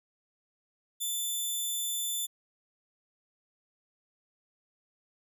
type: tone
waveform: 10% pulse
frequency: 3520 Hz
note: A7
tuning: in tune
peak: -23 dBFS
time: 1-2.27 s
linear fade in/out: 20 ms
effects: none